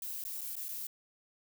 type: noise with dropouts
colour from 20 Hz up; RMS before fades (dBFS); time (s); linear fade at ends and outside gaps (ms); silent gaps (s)
violet; -40; 0.02-0.87; 2; 0.24-0.25 / 0.41-0.414 / 0.555-0.565 / 0.684-0.689
effects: none